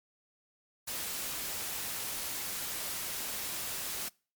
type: noise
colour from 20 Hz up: white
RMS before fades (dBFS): -37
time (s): 0.87-4.09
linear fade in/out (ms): 10
effects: noise-tail reverb RT60 0.4 s tail -26 dB re dry + MP3 96 kbps